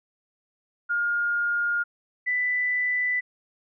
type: tone pair in turn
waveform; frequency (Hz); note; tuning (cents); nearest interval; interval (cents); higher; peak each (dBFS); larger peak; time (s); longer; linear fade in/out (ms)
sine; 1418 / 1988.2; F6 / B6; +26 / +11; tritone; 585; second; -22; neither; 0.89-1.84 / 2.26-3.21; neither; 20
effects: none